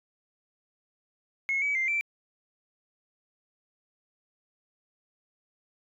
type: tone with pitch steps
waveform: sine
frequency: 2175 / 2280 / 2093 / 2339 Hz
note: C#7 / C#7 / C7 / D7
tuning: -33 / +48 / 0 / -8 cents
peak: -24 dBFS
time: 1.49-2.01 s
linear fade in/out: 0 ms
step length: 130 ms
effects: tanh soft clip ceiling -20 dBFS